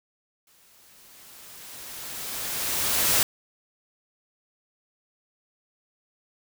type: noise with exponential growth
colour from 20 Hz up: white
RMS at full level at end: -20 dBFS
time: 0.47-3.23 s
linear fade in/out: 2 ms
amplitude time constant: 600 ms
effects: none